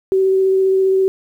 sine tone with vibrato, 381.8 Hz, G4, 46 cents flat, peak -11 dBFS, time 0.12-1.08 s, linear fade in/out 0 ms, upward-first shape triangle, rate 15 Hz, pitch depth 12 cents each way, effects 8-bit

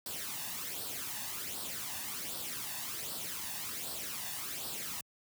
white noise with flanger, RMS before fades -40 dBFS, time 0.06-5.01 s, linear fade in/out 2 ms, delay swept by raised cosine 0.22 to 1.13 ms, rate 1.3 Hz, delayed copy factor +0.6, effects high-pass 80 Hz 12 dB/octave

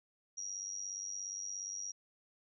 sine tone with amplitude modulation, 5710 Hz, F8, 37 cents sharp, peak -36 dBFS, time 0.37-1.92 s, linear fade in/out 10 ms, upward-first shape sine, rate 97.1 Hz, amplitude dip 75%, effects none

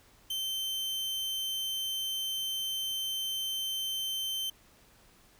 40% pulse tone, 3100 Hz, G7, 20 cents flat, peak -31 dBFS, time 0.3-4.5 s, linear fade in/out 5 ms, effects pink hiss -61 dBFS RMS until 5.39 s

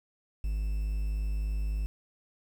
triangle tone with quantisation, 51.7 Hz, G#1, 7 cents flat, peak -26 dBFS, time 0.44-1.86 s, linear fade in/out 0 ms, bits 9, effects none

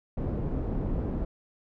pink low-pass noise, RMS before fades -30 dBFS, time 0.17-1.25 s, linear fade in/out 5 ms, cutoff 420 Hz, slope 12 dB/octave, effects none

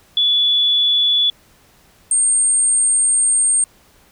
sine tone pair in turn, 3433 / 8611 Hz, A7 / C9, -43 / +49 cents, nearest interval octave + major third, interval 1592 cents, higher second, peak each -12 dBFS, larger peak neither, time 0.17-1.3 / 2.11-3.64 s, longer second, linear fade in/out 2 ms, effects pink hiss -52 dBFS RMS until 4.11 s

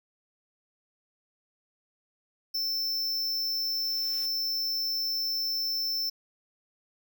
square tone, 5330 Hz, E8, 18 cents sharp, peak -28 dBFS, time 2.54-6.1 s, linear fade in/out 10 ms
white noise with exponential growth, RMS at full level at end -46 dBFS, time 2.88-4.26 s, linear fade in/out 2 ms, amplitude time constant 300 ms
effects none

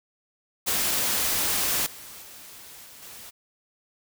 white noise with level steps, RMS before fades -25 / -43 / -45 / -47 / -43 dBFS, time 0.66-3.31 s, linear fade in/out 20 ms, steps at 1.86 / 2.22 / 2.84 / 3.02 s, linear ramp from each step 5 ms, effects none

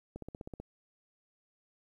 click train, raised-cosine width 2 ms, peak -29 dBFS, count 8, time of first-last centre 0.16-0.6 s, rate 15.9 Hz, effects 11-bit

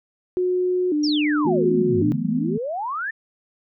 sine tone with vibrato, 329.6 Hz, E4, in tune, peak -18 dBFS, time 0.37-2.12 s, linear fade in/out 0 ms, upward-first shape square, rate 0.91 Hz, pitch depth 170 cents each way
sine exponential two-way sweep, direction down then up, 5840 to 93.6 to 1835 Hz, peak -24 dBFS, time 1.03-3.11 s, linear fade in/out 10 ms, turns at 1.99 s
sine chord, E suspended fourth, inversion none, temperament equal with one note detuned, 164.81 / 217.1 / 246.9 Hz, E3 / A3 / B3, 0 / -23 / 0 cents, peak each -26 dBFS, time 1.45-2.58 s, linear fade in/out 5 ms
effects none

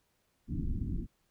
pink low-pass noise, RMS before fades -34 dBFS, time 0.47-1.07 s, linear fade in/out 50 ms, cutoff 300 Hz, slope 48 dB/octave, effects pink hiss -75 dBFS RMS until 1.3 s

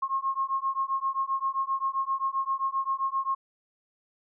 sine beating tone pair, 1074 / 1081.6 Hz, C6 / C#6, +45 / -43 cents, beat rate 7.6 Hz, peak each -29 dBFS, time 0.02-3.35 s, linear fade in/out 10 ms, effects none

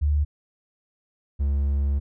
sine / triangle tone pair in turn, 73.7 / 70.22 Hz, D2 / C#2, +7 / +23 cents, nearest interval minor second, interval 84 cents, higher first, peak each -18 dBFS, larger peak neither, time 0.01-0.25 / 1.39-2 s, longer second, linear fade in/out 20 ms, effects none

